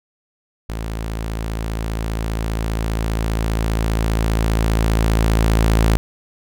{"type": "tone with level ramp", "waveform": "sawtooth", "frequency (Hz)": 55, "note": "A1", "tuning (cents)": 0, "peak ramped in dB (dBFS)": [-20, -8], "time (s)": [0.69, 5.97], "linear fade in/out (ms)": 0, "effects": []}